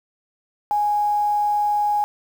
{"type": "tone with quantisation", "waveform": "sine", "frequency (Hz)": 830.6, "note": "G#5", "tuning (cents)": 0, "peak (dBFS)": -17, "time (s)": [0.71, 2.04], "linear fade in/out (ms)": 0, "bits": 7, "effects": []}